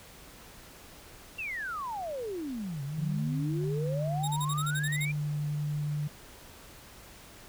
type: exponential two-way sweep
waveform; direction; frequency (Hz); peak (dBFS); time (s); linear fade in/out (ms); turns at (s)
sine; down then up; 2786 to 134.6 to 2424; -33; 1.38-5.12; 10; 2.83
type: tone with pitch glide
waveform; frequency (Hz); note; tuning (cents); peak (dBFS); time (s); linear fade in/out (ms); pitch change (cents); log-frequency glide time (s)
sine; 150.6 to 148.18; D3 to D3; +44 to +16; -29; 2.98-6.08; 10; -28; 3.19-4.72
type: tone bursts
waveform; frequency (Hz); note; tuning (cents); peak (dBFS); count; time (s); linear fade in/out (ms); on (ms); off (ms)
15% pulse; 3729; A#7; 0; -27; 10; 4.23-5.054; 10; 50; 36
effects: pink hiss -51 dBFS RMS until 7.48 s